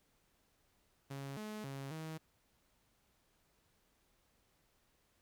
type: tone with pitch steps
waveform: sawtooth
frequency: 137.9 / 213.6 / 137 / 158.7 Hz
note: C#3 / G#3 / C#3 / D#3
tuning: -9 / +49 / -20 / +35 cents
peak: -39 dBFS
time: 1.1-2.18 s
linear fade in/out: 10 ms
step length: 270 ms
effects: pink hiss -75 dBFS RMS until 5.21 s